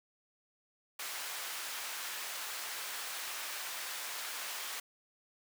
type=high-pass noise; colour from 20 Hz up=pink; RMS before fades=-41 dBFS; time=0.99-4.8 s; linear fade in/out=5 ms; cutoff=1100 Hz; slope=12 dB/octave; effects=none